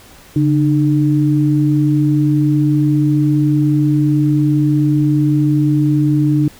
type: tone pair together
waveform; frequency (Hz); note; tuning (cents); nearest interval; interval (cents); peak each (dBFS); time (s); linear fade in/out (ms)
sine; 142.61 / 302.5; C#3 / D#4; +49 / -49; octave + minor second; 1302; -13; 0.36-6.48; 2
effects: pink hiss -42 dBFS RMS until 6.59 s